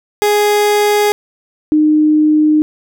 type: tone pair in turn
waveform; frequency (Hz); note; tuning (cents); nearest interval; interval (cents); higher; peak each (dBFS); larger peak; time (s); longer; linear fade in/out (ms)
30% pulse / sine; 415.3 / 305.6; G#4 / D#4; 0 / -31; perfect fourth; 531; first; -7; neither; 0.22-1.12 / 1.72-2.62; neither; 0
effects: none